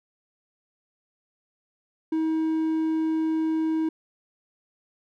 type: tone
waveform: triangle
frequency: 318.6 Hz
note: D#4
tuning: 41 cents sharp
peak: -20 dBFS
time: 2.12-3.89 s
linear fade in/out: 5 ms
effects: none